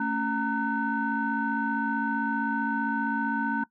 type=tone cluster; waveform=sine; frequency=223 / 278.4 / 923 / 1507 Hz; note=A3 / C#4 / A#5 / F#6; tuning=+23 / +8 / -17 / +31 cents; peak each=-30 dBFS; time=0-3.64 s; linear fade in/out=5 ms; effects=noise-tail reverb RT60 0.1 s tail -20 dB re dry + tanh soft clip ceiling -16 dBFS